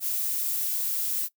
violet noise, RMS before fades -28 dBFS, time 0-1.29 s, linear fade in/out 50 ms, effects noise-tail reverb RT60 0.1 s tail -20 dB re dry

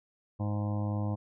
harmonic tone, 103.83 Hz, G#2, in tune, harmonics 1 / 2 / 3 / 5 / 6 / 7 / 8 / 9 / 10, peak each -30 / -36 / -40 / -44 / -46 / -47 / -48 / -49 / -50 dBFS, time 0.39-1.16 s, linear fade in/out 20 ms, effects none

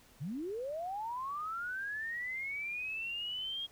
sine linear sweep, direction up, 121.8 to 3272 Hz, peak -36 dBFS, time 0.2-3.67 s, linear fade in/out 20 ms, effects pink hiss -62 dBFS RMS until 3.71 s

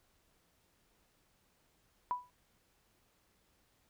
sine tone with exponential decay, 987.8 Hz, B5, in tune, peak -28 dBFS, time 2.11-2.3 s, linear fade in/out 0 ms, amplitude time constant 40 ms, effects pink hiss -73 dBFS RMS until 3.89 s

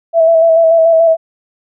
sine tone with vibrato, 657 Hz, E5, 6 cents flat, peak -5 dBFS, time 0.13-1.17 s, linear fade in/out 50 ms, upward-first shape square, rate 6.9 Hz, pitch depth 24 cents each way, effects none

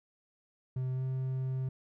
triangle tone with pitch glide, 128.8 to 130.75 Hz, C3 to C3, -27 to -1 cents, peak -29 dBFS, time 0.76-1.69 s, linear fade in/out 5 ms, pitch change +26 cents, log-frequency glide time 0.92-1.03 s, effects none

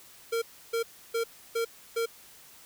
square tone bursts, 460 Hz, A#4, 23 cents flat, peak -27 dBFS, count 5, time 0.32-2.06 s, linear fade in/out 10 ms, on 100 ms, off 310 ms, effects white hiss -53 dBFS RMS until 2.65 s

